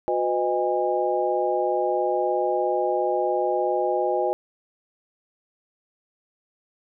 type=tone cluster; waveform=sine; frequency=362.3 / 503 / 620 / 816 Hz; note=F#4 / B4 / D#5 / G#5; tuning=-36 / +32 / -6 / -31 cents; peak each=-26 dBFS; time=0.08-4.33 s; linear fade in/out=0 ms; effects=none

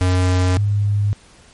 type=tone pair in turn; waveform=square / sine; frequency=91.4 / 102.55 Hz; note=F#2 / G#2; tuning=-21 / -21 cents; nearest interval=major second; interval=200 cents; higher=second; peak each=-14 dBFS; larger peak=neither; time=0.01-0.57 / 0.57-1.13 s; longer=neither; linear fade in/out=0 ms; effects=pink hiss -48 dBFS RMS until 1.53 s + MP3 48 kbps

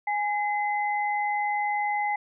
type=tone pair together; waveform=sine; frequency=830 / 2045 Hz; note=G#5 / C7; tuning=-1 / -40 cents; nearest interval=octave + major third; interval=1561 cents; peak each=-25 / -30 dBFS; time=0.07-2.16 s; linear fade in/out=5 ms; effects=none

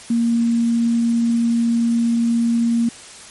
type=tone with quantisation; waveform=sine; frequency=233.1 Hz; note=A#3; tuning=in tune; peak=-14 dBFS; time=0.1-2.89 s; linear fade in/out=5 ms; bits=7; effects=white hiss -39 dBFS RMS until 3.3 s + MP3 48 kbps

